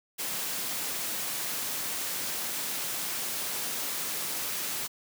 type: high-pass noise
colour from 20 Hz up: white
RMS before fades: -33 dBFS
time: 0.18-4.88 s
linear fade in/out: 20 ms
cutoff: 120 Hz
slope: 24 dB/octave
effects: none